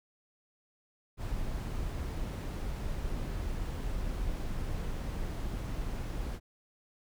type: noise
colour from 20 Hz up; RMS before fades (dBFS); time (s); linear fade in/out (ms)
brown; -35; 1.17-6.4; 50
effects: none